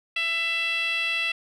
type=tone with band-pass filter; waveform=10% pulse; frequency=667 Hz; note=E5; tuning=20 cents sharp; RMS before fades=-26 dBFS; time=0.16-1.32 s; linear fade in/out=5 ms; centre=2700 Hz; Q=3.6; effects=none